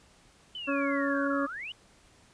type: exponential two-way sweep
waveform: sine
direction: down then up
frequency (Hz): 3068 to 1165 to 3068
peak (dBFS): -36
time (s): 0.55-1.72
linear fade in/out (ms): 2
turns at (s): 1.46
type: harmonic tone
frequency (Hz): 279.3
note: C#4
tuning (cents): +13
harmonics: 1 / 2 / 4 / 5 / 6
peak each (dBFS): -29 / -32 / -35 / -36 / -37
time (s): 0.67-1.47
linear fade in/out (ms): 20
effects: pink hiss -60 dBFS RMS until 2.33 s + resampled to 22050 Hz